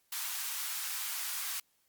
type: high-pass noise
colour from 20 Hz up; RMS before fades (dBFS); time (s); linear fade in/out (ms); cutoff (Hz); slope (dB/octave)
white; -37; 0.12-1.6; 5; 910; 24
effects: white hiss -73 dBFS RMS until 1.88 s + Opus 48 kbps